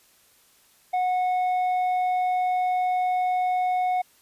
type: tone with tanh clipping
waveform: sine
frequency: 732 Hz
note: F#5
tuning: 19 cents flat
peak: -22 dBFS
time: 0.93-4.02 s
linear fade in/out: 10 ms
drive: 5 dB
effects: white hiss -59 dBFS RMS until 4.21 s + resampled to 32000 Hz